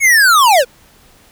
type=linear sweep; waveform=square; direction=down; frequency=2236 to 462 Hz; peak=-7 dBFS; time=0-0.65 s; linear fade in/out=50 ms; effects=pink hiss -47 dBFS RMS until 1.31 s